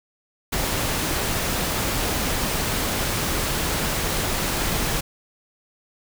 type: noise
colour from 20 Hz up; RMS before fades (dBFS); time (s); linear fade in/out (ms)
pink; -24; 0.52-5.01; 10
effects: none